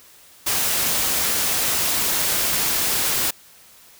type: noise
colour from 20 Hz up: white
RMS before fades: -21 dBFS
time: 0.46-3.31 s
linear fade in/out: 10 ms
effects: white hiss -49 dBFS RMS until 3.99 s